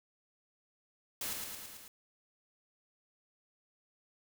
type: noise with echo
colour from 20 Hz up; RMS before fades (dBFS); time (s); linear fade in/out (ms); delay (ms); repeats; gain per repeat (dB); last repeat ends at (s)
white; -38; 1.21-1.33; 2; 110; 5; -3; 1.88
effects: none